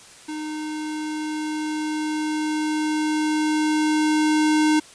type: tone with level ramp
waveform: square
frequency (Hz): 307.1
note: D#4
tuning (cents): -23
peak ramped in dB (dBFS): -29 to -16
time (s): 0.28-4.8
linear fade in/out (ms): 10
effects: white hiss -46 dBFS RMS until 4.94 s + resampled to 22050 Hz